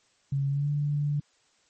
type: tone with pitch glide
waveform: sine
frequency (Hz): 138.59 to 145.99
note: C#3 to D3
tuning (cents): 0 to -10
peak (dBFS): -24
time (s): 0.32-1.2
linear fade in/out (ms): 5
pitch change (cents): +90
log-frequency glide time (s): 0.48-0.69
effects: white hiss -66 dBFS RMS until 1.69 s + MP3 32 kbps